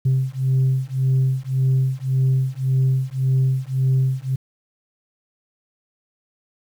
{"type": "beating tone pair", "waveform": "sine", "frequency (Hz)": [130.81, 132.61], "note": ["C3", "C3"], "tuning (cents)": [0, 24], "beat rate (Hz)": 1.8, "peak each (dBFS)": -18, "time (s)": [0.05, 4.36], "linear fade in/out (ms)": 10, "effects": ["tanh soft clip ceiling -12 dBFS", "8-bit"]}